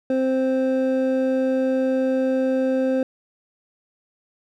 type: tone pair together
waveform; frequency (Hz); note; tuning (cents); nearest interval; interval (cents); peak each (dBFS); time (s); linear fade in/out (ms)
triangle; 261.6 / 523.3; C4 / C5; 0 / 0; octave; 1200; -19; 0.1-3.03; 2
effects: none